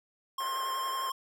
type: tone with vibrato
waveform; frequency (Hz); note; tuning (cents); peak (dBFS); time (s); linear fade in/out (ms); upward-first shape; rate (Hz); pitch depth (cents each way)
square; 1062; C6; +25; -32; 0.38-1.12; 5; square; 11; 16
type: band-pass noise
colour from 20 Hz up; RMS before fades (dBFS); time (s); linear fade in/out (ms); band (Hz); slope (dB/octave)
white; -44; 0.4-1.1; 5; 390 to 1900; 48
effects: none